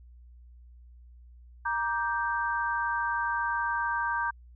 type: chord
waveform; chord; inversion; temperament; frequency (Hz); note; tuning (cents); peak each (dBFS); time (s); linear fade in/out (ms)
sine; G minor; first; just; 940.8 / 1176 / 1568; Bb5 / D6 / G6; +16 / +2 / 0; -30 / -34 / -30; 1.65-4.31; 10
effects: added 60 Hz sine -49 dBFS peak until 4.55 s